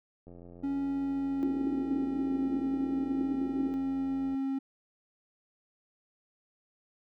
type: click train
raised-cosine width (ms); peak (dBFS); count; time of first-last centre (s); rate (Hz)
2; -37; 356; 0.27-4.346; 87.1
type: tone with pitch glide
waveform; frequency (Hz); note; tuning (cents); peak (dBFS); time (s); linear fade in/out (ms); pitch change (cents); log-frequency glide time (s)
triangle; 277.3 to 269.6; C#4 to C#4; +1 to -48; -27; 0.63-4.59; 10; -49; 0.75-2.41
type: band-pass noise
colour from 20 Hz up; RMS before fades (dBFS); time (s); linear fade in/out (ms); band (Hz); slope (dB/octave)
white; -37; 1.43-3.74; 0; 250 to 350; 48
effects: none